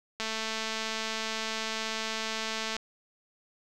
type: click train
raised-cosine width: 0.2 ms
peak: -16 dBFS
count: 568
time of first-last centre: 0.2-2.766 s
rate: 221 Hz
effects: none